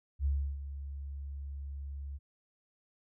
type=tone with ADSR envelope; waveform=sine; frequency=69.9 Hz; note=C#2; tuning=15 cents sharp; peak=-26 dBFS; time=0.19-2.19 s; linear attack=63 ms; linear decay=320 ms; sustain=-12 dB; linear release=32 ms; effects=none